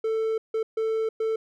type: tone bursts at uneven times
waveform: triangle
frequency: 443.6 Hz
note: A4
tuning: 14 cents sharp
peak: -21 dBFS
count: 4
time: 0.04-0.38 / 0.54-0.63 / 0.77-1.09 / 1.2-1.36 s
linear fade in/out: 5 ms
effects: none